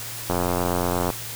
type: click train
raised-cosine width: 1 ms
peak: -9 dBFS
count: 72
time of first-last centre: 0.3-1.102 s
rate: 88.5 Hz
effects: added 114 Hz sine -40 dBFS peak until 1.35 s + white hiss -34 dBFS RMS until 1.35 s